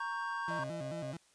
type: chord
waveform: triangle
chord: G diminished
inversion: first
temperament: equal with one note detuned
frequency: 932.3 / 1108.7 / 1579.8 Hz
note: Bb5 / Db6 / G6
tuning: 0 / 0 / +13 cents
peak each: -38 dBFS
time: 0-0.64 s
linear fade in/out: 5 ms
type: tone with vibrato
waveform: 30% pulse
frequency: 150.3 Hz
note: D3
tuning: 40 cents sharp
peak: -38 dBFS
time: 0.48-1.17 s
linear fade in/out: 2 ms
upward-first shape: square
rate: 4.6 Hz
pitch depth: 190 cents each way
type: tone with tremolo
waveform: sine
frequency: 614 Hz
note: D#5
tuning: 23 cents flat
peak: -39 dBFS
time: 0.5-1.12 s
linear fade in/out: 10 ms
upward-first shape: triangle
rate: 17 Hz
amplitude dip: 25%
effects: white hiss -67 dBFS RMS until 1.34 s + resampled to 22050 Hz